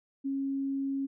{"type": "tone", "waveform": "sine", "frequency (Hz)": 273.3, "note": "C#4", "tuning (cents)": -24, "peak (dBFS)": -29, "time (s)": [0.24, 1.07], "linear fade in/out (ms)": 20, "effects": []}